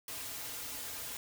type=noise with comb filter; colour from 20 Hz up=white; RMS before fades=-42 dBFS; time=0.08-1.17 s; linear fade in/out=2 ms; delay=5.3 ms; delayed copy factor=-0.95; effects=none